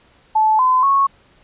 sine tone with pitch steps, 869 / 1021 / 1102 Hz, A5 / C6 / C#6, -22 / -43 / -11 cents, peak -11 dBFS, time 0.35-1.07 s, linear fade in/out 10 ms, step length 240 ms, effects pink hiss -53 dBFS RMS until 1.43 s + resampled to 8000 Hz

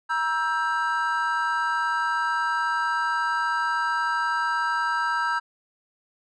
triangle chord, E diminished, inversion second, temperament just, 949.3 / 1318.5 / 1582.2 Hz, Bb5 / E6 / G6, +31 / 0 / +16 cents, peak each -25 dBFS, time 0.09-5.4 s, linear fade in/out 20 ms, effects resampled to 22050 Hz

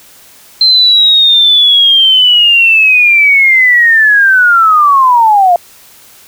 sine linear sweep, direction down, 4131 to 681 Hz, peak -3 dBFS, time 0.61-5.56 s, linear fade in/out 2 ms, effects white hiss -39 dBFS RMS until 6.27 s

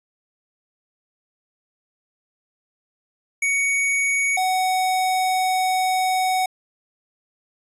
square tone pair in turn, 2237 / 746.5 Hz, C#7 / F#5, +15 / +15 cents, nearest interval octave + perfect fifth, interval 1900 cents, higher first, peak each -19 dBFS, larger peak neither, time 3.42-4.37 / 4.37-6.46 s, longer second, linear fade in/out 5 ms, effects resampled to 32000 Hz

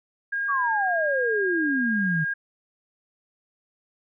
sine tone, 1623 Hz, G#6, 40 cents flat, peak -24 dBFS, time 0.32-2.34 s, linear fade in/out 10 ms
sine exponential sweep, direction down, 1174.7 to 150.6 Hz, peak -23 dBFS, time 0.48-2.25 s, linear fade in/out 20 ms
effects none

